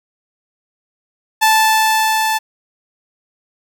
sawtooth tone with level ramp, 877 Hz, A5, 6 cents flat, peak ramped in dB -5 to -11 dBFS, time 1.41-2.39 s, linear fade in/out 20 ms, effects none

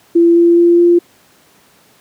sine tone with pitch steps, 339.2 / 341.6 / 343.9 / 346.3 Hz, E4 / F4 / F4 / F4, +50 / -38 / -27 / -15 cents, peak -5 dBFS, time 0.15-0.99 s, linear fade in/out 10 ms, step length 210 ms, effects pink hiss -49 dBFS RMS until 2 s + high-pass 150 Hz 12 dB/octave

